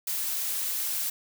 blue noise, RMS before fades -30 dBFS, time 0.07-1.1 s, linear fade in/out 5 ms, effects none

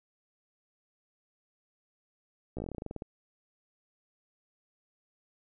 slowing click train, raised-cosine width 2 ms, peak -24 dBFS, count 15, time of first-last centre 2.57-3.021 s, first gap 15 ms, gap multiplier 1.11, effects none

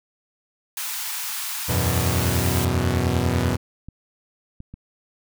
white high-pass noise, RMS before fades -29 dBFS, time 0.77-2.65 s, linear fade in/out 2 ms, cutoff 810 Hz, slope 48 dB/octave
sawtooth chord, E suspended second, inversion none, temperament equal, 82.41 / 92.5 / 123.47 Hz, E2 / F#2 / B2, 0 / 0 / 0 cents, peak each -20 dBFS, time 1.68-3.57 s, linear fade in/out 20 ms
clicks, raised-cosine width 5 ms, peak -25 dBFS, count 4, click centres 3.533 / 3.886 / 4.604 / 4.74 s
effects none

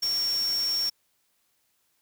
sine tone in noise, 5500 Hz, F8, 27 cents flat, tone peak -24 dBFS, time 0.02-0.9 s, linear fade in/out 10 ms, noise white, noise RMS -39 dBFS, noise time 0.02-0.9 s, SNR +12 dB, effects white hiss -71 dBFS RMS until 2.01 s

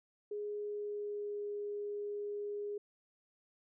sine tone with pitch glide, 415.3 to 411.7 Hz, G#4 to G#4, 0 to -15 cents, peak -37 dBFS, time 0.31-2.78 s, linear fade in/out 5 ms, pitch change -15 cents, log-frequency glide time 0.61-1.47 s, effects none

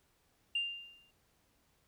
sine tone with exponential decay, 2794 Hz, F7, in tune, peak -28 dBFS, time 0.55-1.11 s, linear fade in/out 5 ms, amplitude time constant 120 ms, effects tanh soft clip ceiling -26 dBFS + pink hiss -73 dBFS RMS until 1.87 s

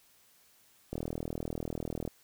click train, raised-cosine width 2 ms, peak -22 dBFS, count 47, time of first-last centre 0.93-2.077 s, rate 40.1 Hz, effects white hiss -64 dBFS RMS until 2.23 s

